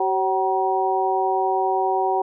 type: harmonic tone with a mistuned harmonic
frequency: 190 Hz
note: F#3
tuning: 46 cents sharp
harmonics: 2 / 3 / 4 / 5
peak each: -23 / -31 / -21 / -25 dBFS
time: 0-2.22 s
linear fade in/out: 5 ms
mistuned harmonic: 3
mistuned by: -78 cents
effects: none